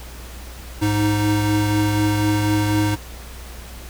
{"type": "tone pair together", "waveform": "square", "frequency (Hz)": [105.05, 311.1], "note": ["G#2", "D#4"], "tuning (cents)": [20, 0], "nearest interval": "octave + perfect fifth", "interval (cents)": 1880, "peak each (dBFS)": -20, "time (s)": [0.81, 2.96], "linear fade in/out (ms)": 20, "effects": ["added 60 Hz sine -35 dBFS peak until 3.89 s", "pink hiss -40 dBFS RMS until 3.89 s"]}